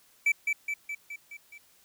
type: tone with echo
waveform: triangle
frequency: 2315 Hz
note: D7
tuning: 25 cents flat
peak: -19 dBFS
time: 0.26-0.32 s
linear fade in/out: 5 ms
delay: 210 ms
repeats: 6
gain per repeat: -4 dB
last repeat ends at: 1.58 s
effects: white hiss -62 dBFS RMS until 1.84 s